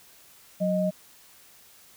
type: tone pair together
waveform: sine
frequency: 183.94 / 620 Hz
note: F#3 / D#5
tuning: -10 / -6 cents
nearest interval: octave + major sixth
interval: 2104 cents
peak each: -25 dBFS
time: 0.6-0.91 s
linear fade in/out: 20 ms
effects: white hiss -54 dBFS RMS until 1.96 s